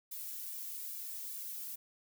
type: noise with flanger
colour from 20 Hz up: violet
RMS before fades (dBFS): -43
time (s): 0.11-1.76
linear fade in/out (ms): 10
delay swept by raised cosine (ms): 1.7 to 2.35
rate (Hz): 2.4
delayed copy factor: +0.95
effects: none